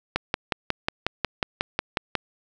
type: click train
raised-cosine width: 0.3 ms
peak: -6 dBFS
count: 12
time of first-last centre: 0.16-2.153 s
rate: 5.52 Hz
effects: none